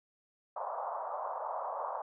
white band-pass noise, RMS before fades -38 dBFS, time 0.56-2.02 s, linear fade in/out 5 ms, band 560 to 1100 Hz, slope 48 dB/octave, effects none

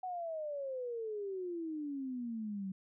sine exponential sweep, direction down, 751 to 187.1 Hz, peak -37 dBFS, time 0.03-2.72 s, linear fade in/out 5 ms, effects none

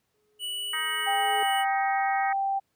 triangle tone with exponential growth, 422.6 Hz, G#4, 30 cents sharp, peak -30 dBFS, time 0.14-1.43 s, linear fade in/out 2 ms, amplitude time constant 280 ms
square tone, 2950 Hz, F#7, 6 cents flat, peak -31 dBFS, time 0.39-1.65 s, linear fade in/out 50 ms
harmonic tone, 314.6 Hz, D#4, 19 cents sharp, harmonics 3 / 4 / 5 / 6 / 7, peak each -41 / -34 / -36 / -32 / -36 dBFS, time 0.73-2.33 s, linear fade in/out 5 ms
sine tone with pitch glide, 793 to 783.9 Hz, G5 to G5, +20 to 0 cents, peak -24 dBFS, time 1.06-2.6 s, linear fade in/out 20 ms, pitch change -20 cents, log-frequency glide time 1.39-1.51 s
effects pink hiss -75 dBFS RMS until 2.75 s + high-pass 80 Hz 12 dB/octave

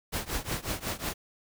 pink noise with tremolo, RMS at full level -30 dBFS, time 0.12-1.14 s, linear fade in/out 20 ms, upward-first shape triangle, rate 5.5 Hz, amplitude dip 95%, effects none

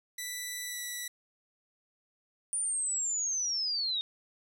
10% pulse tone with pitch glide, 1975.5 to 1957.3 Hz, B6 to B6, 0 to -16 cents, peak -27 dBFS, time 0.18-1.08 s, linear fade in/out 5 ms, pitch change -16 cents, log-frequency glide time 0.64-0.81 s
sine linear sweep, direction down, 9400 to 3669 Hz, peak -29 dBFS, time 2.53-4.01 s, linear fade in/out 0 ms
effects none

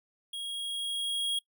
square tone with level ramp, 3288 Hz, G#7, 18 cents flat, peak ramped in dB -36 to -28 dBFS, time 0.33-1.39 s, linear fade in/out 5 ms, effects noise-tail reverb RT60 0.1 s tail -23 dB re dry

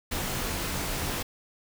pink noise with comb filter, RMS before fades -31 dBFS, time 0.11-1.23 s, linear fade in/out 10 ms, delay 19 ms, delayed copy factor -0.55, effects none

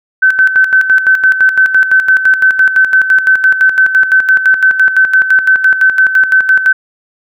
sine tone with tremolo, 1531 Hz, G6, 41 cents flat, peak -3 dBFS, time 0.22-6.73 s, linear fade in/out 10 ms, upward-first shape square, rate 5.9 Hz, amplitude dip 65%, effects none

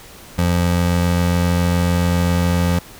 square tone pair together, 87.31 / 174.61 Hz, F2 / F3, 0 / 0 cents, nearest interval octave, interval 1200 cents, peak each -18 dBFS, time 0.38-2.79 s, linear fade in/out 5 ms, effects pink hiss -40 dBFS RMS until 2.99 s

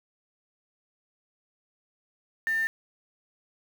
sine tone with quantisation, 1796 Hz, A6, 35 cents sharp, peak -24 dBFS, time 2.47-2.67 s, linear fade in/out 0 ms, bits 7, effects none

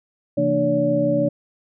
sine tone cluster, 135 / 168 / 230.4 / 297.6 / 569 Hz, C#3 / E3 / A#3 / D4 / C#5, -45 / +33 / -20 / +23 / +45 cents, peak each -27 / -27 / -26 / -22 / -19 dBFS, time 0.37-1.29 s, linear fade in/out 10 ms, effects none

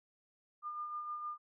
sine tone with tremolo, 1207 Hz, D6, 47 cents sharp, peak -37 dBFS, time 0.62-1.38 s, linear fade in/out 50 ms, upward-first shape sine, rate 6.5 Hz, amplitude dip 40%, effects none

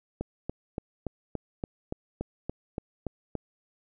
click train, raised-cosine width 2 ms, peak -18 dBFS, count 12, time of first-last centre 0.21-3.353 s, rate 3.5 Hz, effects none

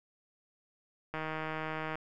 click train, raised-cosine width 0.5 ms, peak -22 dBFS, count 129, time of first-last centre 1.14-1.955 s, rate 157 Hz, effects none

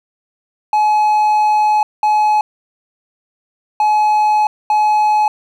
triangle tone bursts at uneven times, 849 Hz, G#5, 38 cents sharp, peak -8 dBFS, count 4, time 0.73-1.83 / 2.03-2.41 / 3.8-4.47 / 4.7-5.28 s, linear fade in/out 2 ms, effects none

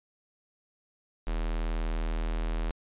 square tone with notch filter, 40.35 Hz, E1, 36 cents flat, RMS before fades -30 dBFS, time 1.27-2.71 s, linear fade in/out 0 ms, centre 120 Hz, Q 1.1, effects resampled to 8000 Hz

